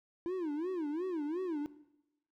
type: tone with vibrato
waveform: triangle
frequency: 330 Hz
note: E4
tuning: 2 cents sharp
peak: -31 dBFS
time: 0.26-1.66 s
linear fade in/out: 0 ms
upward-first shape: sine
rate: 2.8 Hz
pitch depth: 230 cents each way
effects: noise-tail reverb RT60 0.9 s tail -17 dB re dry